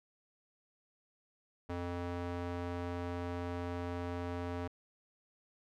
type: tone with band-pass filter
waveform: square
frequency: 87.6 Hz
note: F2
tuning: 6 cents sharp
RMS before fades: -39 dBFS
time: 1.69-4.68 s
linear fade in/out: 10 ms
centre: 590 Hz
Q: 0.5
effects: none